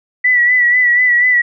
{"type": "tone with vibrato", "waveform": "sine", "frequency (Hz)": 1963, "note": "B6", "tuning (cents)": -11, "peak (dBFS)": -8, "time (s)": [0.24, 1.42], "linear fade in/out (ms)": 10, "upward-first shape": "sine", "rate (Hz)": 4.1, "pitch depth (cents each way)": 42, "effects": []}